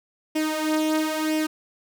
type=tone with flanger; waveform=sawtooth; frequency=311.1 Hz; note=D#4; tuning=in tune; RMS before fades=-24 dBFS; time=0.35-1.47 s; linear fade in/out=10 ms; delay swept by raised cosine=0.36 to 3.56 ms; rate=1 Hz; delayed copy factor=+0.65; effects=none